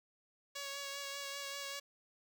5% pulse tone with vibrato, 559 Hz, C#5, 14 cents sharp, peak -30 dBFS, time 0.55-1.8 s, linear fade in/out 10 ms, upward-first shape sine, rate 5.1 Hz, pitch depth 17 cents each way, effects none

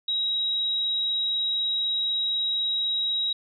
sine tone, 3831 Hz, A#7, 47 cents sharp, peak -23 dBFS, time 0.08-3.33 s, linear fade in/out 5 ms, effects none

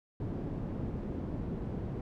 white low-pass noise, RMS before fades -37 dBFS, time 0.2-2.01 s, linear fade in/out 2 ms, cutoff 240 Hz, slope 12 dB/octave, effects none

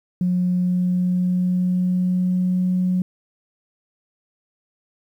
sine tone with pitch glide, 180 to 182.72 Hz, F#3 to F#3, -47 to -21 cents, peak -16 dBFS, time 0.21-3.02 s, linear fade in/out 2 ms, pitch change +26 cents, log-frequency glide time 0.65-2.71 s, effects tanh soft clip ceiling -12 dBFS + 9-bit

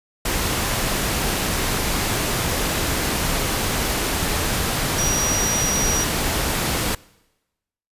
sine tone in noise, 5770 Hz, F#8, 44 cents flat, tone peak -21 dBFS, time 4.98-6.04 s, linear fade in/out 5 ms, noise pink, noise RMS -22 dBFS, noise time 0.25-6.95 s, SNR -2 dB, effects noise-tail reverb RT60 1.0 s tail -23 dB re dry + resampled to 32000 Hz

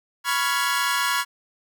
sawtooth chord, C# dominant seventh, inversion third, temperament equal with one note detuned, 987.8 / 1108.7 / 1396.9 / 1677.6 Hz, B5 / C#6 / E#6 / G#6, 0 / 0 / 0 / +17 cents, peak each -23 dBFS, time 0.24-1.25 s, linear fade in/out 50 ms, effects none

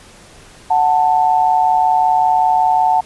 sine tone pair together, 740 / 885.3 Hz, F#5 / A5, 0 / +10 cents, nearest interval minor third, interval 310 cents, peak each -13 dBFS, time 0.7-3.01 s, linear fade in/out 10 ms, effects pink hiss -42 dBFS RMS until 3.05 s + resampled to 24000 Hz

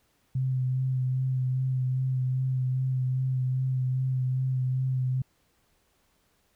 sine tone with vibrato, 129.4 Hz, C3, 19 cents flat, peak -24 dBFS, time 0.35-5.22 s, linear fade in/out 5 ms, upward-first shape sine, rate 2.5 Hz, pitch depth 20 cents each way, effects pink hiss -69 dBFS RMS until 6.55 s

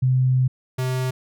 sine / square tone pair in turn, 128.7 / 128.7 Hz, C3 / C3, -28 / -28 cents, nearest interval unison, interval 0 cents, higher neither, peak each -15 / -22 dBFS, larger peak first, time 0.02-0.48 / 0.78-1.11 s, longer first, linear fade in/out 10 ms, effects none

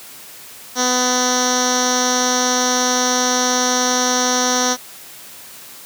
10% pulse tone with low-pass filter, 250.3 Hz, B3, 23 cents sharp, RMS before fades -17 dBFS, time 0.75-4.77 s, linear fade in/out 50 ms, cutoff 5700 Hz, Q 8.8, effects white hiss -38 dBFS RMS until 5.85 s + high-pass 100 Hz 12 dB/octave

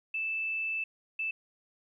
sine tone bursts at uneven times, 2637 Hz, E7, in tune, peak -30 dBFS, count 2, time 0.14-0.84 / 1.19-1.31 s, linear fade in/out 5 ms, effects 12-bit

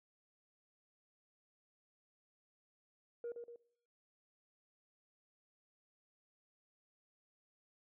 sine tone with echo, 473.3 Hz, A#4, 26 cents sharp, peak -38 dBFS, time 3.24-3.32 s, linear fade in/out 2 ms, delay 120 ms, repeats 2, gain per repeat -6 dB, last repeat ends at 3.56 s, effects noise-tail reverb RT60 0.7 s tail -22 dB re dry + tanh soft clip ceiling -38 dBFS

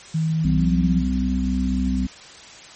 sine tone with pitch glide, 159.7 to 175.16 Hz, D#3 to F3, +45 to +5 cents, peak -18 dBFS, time 0.14-1.02 s, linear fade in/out 10 ms, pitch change +160 cents, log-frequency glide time 0.57-0.69 s
harmonic tone, 64 Hz, C2, 38 cents flat, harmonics 1 / 3 / 4, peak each -23 / -23 / -23 dBFS, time 0.44-2.07 s, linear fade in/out 10 ms
effects white hiss -42 dBFS RMS until 2.75 s + MP3 32 kbps

